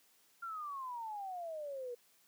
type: exponential sweep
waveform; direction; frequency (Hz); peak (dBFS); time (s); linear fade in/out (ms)
sine; down; 1400 to 474; -40; 0.42-1.95; 10
effects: white hiss -69 dBFS RMS until 2.27 s + high-pass 150 Hz 12 dB/octave